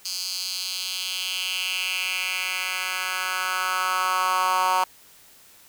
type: tone with high-pass filter sweep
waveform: 10% pulse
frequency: 185 Hz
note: F#3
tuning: in tune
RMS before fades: -26 dBFS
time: 0.05-4.84 s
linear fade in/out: 2 ms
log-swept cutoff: 4900 to 940 Hz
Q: 3
effects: white hiss -52 dBFS RMS until 5.68 s